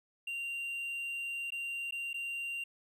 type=tone with dropouts; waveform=triangle; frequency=2771 Hz; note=F7; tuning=14 cents flat; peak=-34 dBFS; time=0.27-2.64 s; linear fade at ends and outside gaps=5 ms; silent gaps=1.505-1.52 / 1.91-1.922 / 2.132-2.141 s; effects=none